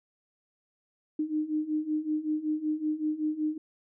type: beating tone pair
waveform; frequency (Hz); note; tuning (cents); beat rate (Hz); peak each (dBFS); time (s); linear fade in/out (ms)
sine; 303.8 / 309.1; D#4 / D#4; -41 / -11; 5.3; -32 / -29; 1.19-3.58; 5
effects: none